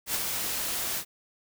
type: noise with ADSR envelope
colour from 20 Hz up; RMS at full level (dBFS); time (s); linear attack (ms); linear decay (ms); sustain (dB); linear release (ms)
white; -27; 0.06-1.05; 85; 24; -4; 74
effects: none